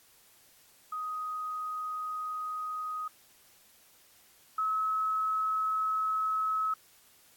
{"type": "tone pair in turn", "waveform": "sine", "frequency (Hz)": [1252, 1287.9], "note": ["D#6", "E6"], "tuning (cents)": [10, -41], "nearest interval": "unison", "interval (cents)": 49, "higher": "second", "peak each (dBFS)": [-33, -27], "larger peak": "second", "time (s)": [[0.92, 3.08], [4.58, 6.74]], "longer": "neither", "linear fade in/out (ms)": 5, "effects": ["white hiss -61 dBFS RMS until 7.36 s", "AAC 64 kbps"]}